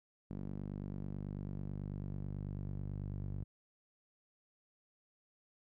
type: tone with band-pass filter sweep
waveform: sawtooth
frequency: 49.13 Hz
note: G1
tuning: 5 cents sharp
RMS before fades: -42 dBFS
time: 0.3-3.44 s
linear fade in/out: 10 ms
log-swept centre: 200 to 120 Hz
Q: 1.4
effects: none